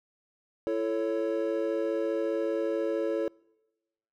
triangle chord, A major, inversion second, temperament equal with one note detuned, 335.2 / 440 / 554.4 Hz, E4 / A4 / C#5, +29 / 0 / 0 cents, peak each -29 dBFS, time 0.67-3.28 s, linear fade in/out 0 ms, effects noise-tail reverb RT60 1.0 s tail -26 dB re dry

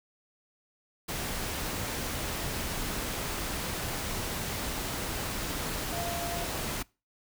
sine tone in noise, 688 Hz, F5, 26 cents flat, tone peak -36 dBFS, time 5.92-6.44 s, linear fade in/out 10 ms, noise pink, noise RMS -34 dBFS, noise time 1.08-6.83 s, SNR -5 dB, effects noise-tail reverb RT60 0.3 s tail -24 dB re dry

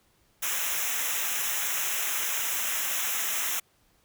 white noise with comb filter, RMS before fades -29 dBFS, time 0.42-3.6 s, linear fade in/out 10 ms, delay 0.22 ms, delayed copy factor -0.9, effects pink hiss -66 dBFS RMS until 4.04 s

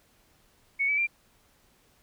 sine tone with pitch steps, 2217 / 2294 / 2373 Hz, C#7 / D7 / D7, 0 / -41 / +17 cents, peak -23 dBFS, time 0.79-1.072 s, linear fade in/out 20 ms, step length 94 ms, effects pink hiss -64 dBFS RMS until 2.02 s

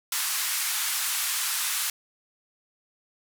white band-pass noise, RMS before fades -28 dBFS, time 0.12-1.9 s, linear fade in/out 2 ms, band 1000 to 14000 Hz, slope 24 dB/octave, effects none

